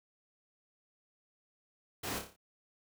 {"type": "noise with echo", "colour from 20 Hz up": "pink", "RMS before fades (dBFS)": -38, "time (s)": [2.03, 2.19], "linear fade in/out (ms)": 10, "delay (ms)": 29, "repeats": 6, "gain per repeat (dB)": -5, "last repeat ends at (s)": 2.364, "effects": ["high-pass 80 Hz 12 dB/octave"]}